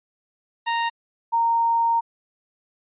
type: tone pair in turn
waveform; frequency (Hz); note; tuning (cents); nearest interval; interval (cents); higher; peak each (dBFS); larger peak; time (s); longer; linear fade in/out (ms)
sawtooth / sine; 929 / 925; A#5 / A#5; -6 / -14; unison; 8; first; -17; neither; 0.66-0.9 / 1.32-2.01; second; 20
effects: resampled to 8000 Hz